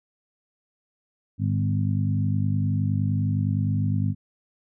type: harmonic tone with a mistuned harmonic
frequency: 50.7 Hz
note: G#1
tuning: 41 cents flat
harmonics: 2 / 3 / 4 / 5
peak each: -23 / -27 / -29 / -31 dBFS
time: 1.38-4.15 s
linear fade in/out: 50 ms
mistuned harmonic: 2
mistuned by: +32 cents
effects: none